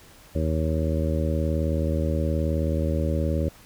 harmonic tone, 78.9 Hz, D#2, 25 cents sharp, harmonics 1 / 2 / 3 / 4 / 5 / 6 / 7, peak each -24 / -29 / -31 / -32 / -36 / -35 / -31 dBFS, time 0.35-3.49 s, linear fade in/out 5 ms, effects pink hiss -51 dBFS RMS until 3.65 s

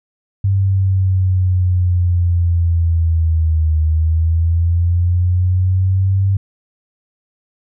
sine linear two-way sweep, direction down then up, 98 to 78 to 98 Hz, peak -11 dBFS, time 0.44-6.37 s, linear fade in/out 5 ms, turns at 3.8 s, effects none

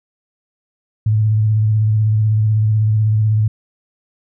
sine tone with vibrato, 108 Hz, A2, 32 cents flat, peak -11 dBFS, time 1.06-3.48 s, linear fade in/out 5 ms, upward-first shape square, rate 16 Hz, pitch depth 27 cents each way, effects none

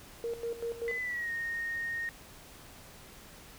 sine tone with tremolo, 466.2 Hz, A#4, in tune, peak -31 dBFS, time 0.24-0.98 s, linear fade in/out 0 ms, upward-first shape square, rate 5.2 Hz, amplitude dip 75%
sine tone with pitch glide, 2009 to 1852.9 Hz, B6 to A#6, +29 to -11 cents, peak -32 dBFS, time 0.88-2.09 s, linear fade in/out 0 ms, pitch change -140 cents, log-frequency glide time 1.01-1.31 s
effects tanh soft clip ceiling -25 dBFS + pink hiss -52 dBFS RMS until 3.58 s

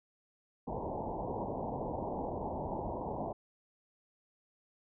white low-pass noise, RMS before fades -38 dBFS, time 0.67-3.33 s, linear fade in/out 10 ms, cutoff 960 Hz, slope 96 dB/octave, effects none

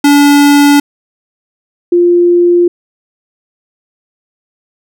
square / sine tone pair in turn, 287.3 / 349.4 Hz, D4 / F4, -38 / +1 cents, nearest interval minor third, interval 339 cents, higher second, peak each -4 dBFS, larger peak neither, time 0.04-0.8 / 1.92-2.68 s, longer neither, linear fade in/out 5 ms, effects none

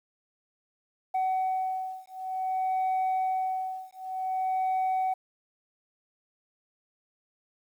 sine beating tone pair, 752 / 752.54 Hz, F#5 / F#5, +28 / +29 cents, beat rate 0.54 Hz, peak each -28 dBFS, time 1.14-5.14 s, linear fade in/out 10 ms, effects tanh soft clip ceiling -23 dBFS + 10-bit

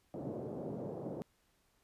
white band-pass noise, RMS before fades -42 dBFS, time 0.14-1.22 s, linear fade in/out 0 ms, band 110 to 540 Hz, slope 24 dB/octave, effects pink hiss -74 dBFS RMS until 1.83 s + resampled to 32000 Hz

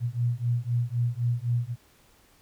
sine beating tone pair, 118.1 / 122 Hz, A#2 / B2, +23 / -21 cents, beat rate 3.9 Hz, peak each -27 dBFS, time 0-1.76 s, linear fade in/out 50 ms, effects pink hiss -60 dBFS RMS until 2.41 s

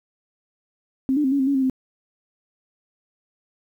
sine tone with pitch steps, 264.7 / 297.8 / 263.5 / 280.7 / 264.2 / 280.4 / 266 / 260.7 Hz, C4 / D4 / C4 / C#4 / C4 / C#4 / C4 / C4, +20 / +24 / +12 / +22 / +17 / +20 / +29 / -6 cents, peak -17 dBFS, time 1.09-1.698 s, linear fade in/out 0 ms, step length 76 ms, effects 9-bit

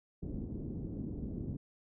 white low-pass noise, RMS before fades -40 dBFS, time 0.22-1.57 s, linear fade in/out 10 ms, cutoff 300 Hz, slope 24 dB/octave, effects none

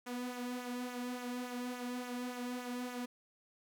sawtooth tone with flanger, 246.9 Hz, B3, in tune, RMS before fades -41 dBFS, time 0.06-3.06 s, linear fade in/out 10 ms, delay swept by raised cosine 0.21 to 2.71 ms, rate 3.5 Hz, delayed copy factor -0.55, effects none

